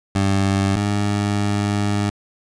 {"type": "tone pair in turn", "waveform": "20% pulse", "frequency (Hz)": [98, 102.3], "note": ["G2", "G#2"], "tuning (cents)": [0, -26], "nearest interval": "minor second", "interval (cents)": 74, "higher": "second", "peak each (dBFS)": [-11, -13], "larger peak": "first", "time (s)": [[0.15, 0.76], [0.76, 2.1]], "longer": "second", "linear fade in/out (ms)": 5, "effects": ["resampled to 22050 Hz"]}